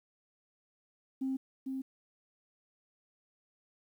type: tone with echo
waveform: sine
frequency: 265.2 Hz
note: C4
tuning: 23 cents sharp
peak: -30 dBFS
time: 1.21-1.37 s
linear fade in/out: 10 ms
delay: 450 ms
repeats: 1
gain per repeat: -4 dB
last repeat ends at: 1.82 s
effects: tanh soft clip ceiling -27 dBFS + 11-bit